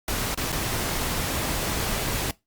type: noise with dropouts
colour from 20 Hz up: pink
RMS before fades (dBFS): -27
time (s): 0.08-2.31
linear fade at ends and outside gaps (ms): 2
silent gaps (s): 0.346-0.375 / 0.521-0.525
effects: noise-tail reverb RT60 0.2 s tail -21 dB re dry + Opus 48 kbps